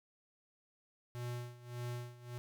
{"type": "tone with tremolo", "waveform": "square", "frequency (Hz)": 121.5, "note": "B2", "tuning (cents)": -28, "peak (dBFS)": -39, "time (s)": [1.15, 2.38], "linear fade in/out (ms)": 0, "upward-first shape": "sine", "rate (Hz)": 1.7, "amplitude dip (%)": 85, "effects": []}